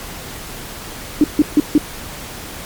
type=tone bursts; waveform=sine; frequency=299 Hz; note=D4; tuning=31 cents sharp; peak=-6 dBFS; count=4; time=1.21-1.78 s; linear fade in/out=2 ms; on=30 ms; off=150 ms; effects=pink hiss -31 dBFS RMS until 2.65 s + MP3 96 kbps